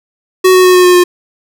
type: tone with pitch steps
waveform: square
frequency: 372.2 / 369 / 365.8 / 362.7 / 359.5 / 356.4 Hz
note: F#4 / F#4 / F#4 / F#4 / F#4 / F4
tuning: +10 / -5 / -20 / -34 / -50 / +35 cents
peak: -4 dBFS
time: 0.44-1.04 s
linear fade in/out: 10 ms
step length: 100 ms
effects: none